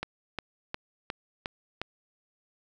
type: click train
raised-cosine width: 0.3 ms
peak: -16 dBFS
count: 6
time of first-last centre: 0.03-1.816 s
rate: 2.8 Hz
effects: none